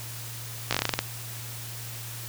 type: slowing click train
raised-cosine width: 0.2 ms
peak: -6 dBFS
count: 10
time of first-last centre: 0.71-0.99 s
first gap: 16 ms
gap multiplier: 1.16
effects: added 116 Hz sine -39 dBFS peak until 2.28 s + white hiss -40 dBFS RMS until 2.28 s